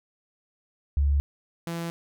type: tone pair in turn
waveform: sine / sawtooth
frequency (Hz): 71 / 168.28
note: C#2 / E3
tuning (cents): +42 / +36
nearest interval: octave + minor third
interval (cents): 1494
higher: second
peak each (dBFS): -19 / -26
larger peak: first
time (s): 0.97-1.2 / 1.67-1.9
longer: neither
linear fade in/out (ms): 0
effects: none